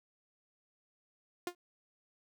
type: tone with exponential decay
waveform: sawtooth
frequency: 353.3 Hz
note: F4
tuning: 20 cents sharp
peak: -28 dBFS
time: 1.47-1.55 s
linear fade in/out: 2 ms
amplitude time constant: 17 ms
effects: none